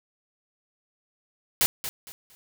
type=noise with echo; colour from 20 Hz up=white; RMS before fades=-21 dBFS; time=1.61-1.66 s; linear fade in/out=0 ms; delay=230 ms; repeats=3; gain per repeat=-11 dB; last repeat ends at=2.35 s; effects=none